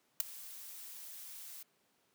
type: noise with ADSR envelope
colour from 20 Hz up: blue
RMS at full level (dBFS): -27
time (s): 0.2-1.63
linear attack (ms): 3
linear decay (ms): 10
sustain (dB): -22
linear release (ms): 7
effects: pink hiss -74 dBFS RMS until 2.14 s + high-pass 200 Hz 12 dB/octave